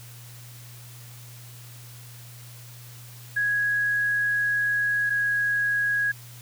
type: tone pair in turn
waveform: sine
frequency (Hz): 1661.2 / 1655.4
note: G#6 / G#6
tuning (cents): 0 / -6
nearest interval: unison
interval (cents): 6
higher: first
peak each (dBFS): -21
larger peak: neither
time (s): 3.36-5.1 / 5.1-6.12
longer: first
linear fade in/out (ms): 10
effects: added 120 Hz sine -43 dBFS peak until 6.41 s + white hiss -48 dBFS RMS until 6.41 s